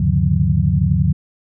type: tone cluster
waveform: sine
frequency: 78.1 / 99.9 / 138 / 149.9 / 179.4 Hz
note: D#2 / G2 / C#3 / D3 / F3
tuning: +7 / +33 / -7 / +36 / +47 cents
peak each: -19 dBFS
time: 0-1.13 s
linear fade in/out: 5 ms
effects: none